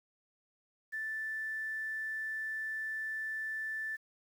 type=tone with quantisation; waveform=sine; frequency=1760 Hz; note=A6; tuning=in tune; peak=-35 dBFS; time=0.92-3.97 s; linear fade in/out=20 ms; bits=10; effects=none